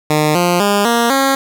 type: tone with pitch steps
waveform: 10% pulse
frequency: 152.2 / 175.84 / 203.2 / 234.7 / 271.2 Hz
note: D#3 / F3 / G#3 / A#3 / C#4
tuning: -38 / +12 / -38 / +12 / -38 cents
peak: -3 dBFS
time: 0.1-1.35 s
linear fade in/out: 2 ms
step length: 250 ms
effects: none